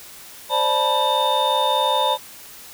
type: tone cluster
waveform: triangle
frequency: 525 / 590 / 875 / 978 / 3638 Hz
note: C5 / D5 / A5 / B5 / A#7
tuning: +6 / +8 / -10 / -17 / -43 cents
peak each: -23 / -23 / -20 / -20 / -22 dBFS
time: 0.49-2.18 s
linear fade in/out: 50 ms
effects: white hiss -41 dBFS RMS until 2.73 s